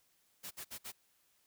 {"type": "noise bursts", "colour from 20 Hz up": "white", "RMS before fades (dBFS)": -45, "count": 4, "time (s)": [0.43, 0.922], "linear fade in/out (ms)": 20, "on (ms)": 81, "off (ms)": 56, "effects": ["white hiss -73 dBFS RMS until 1.46 s"]}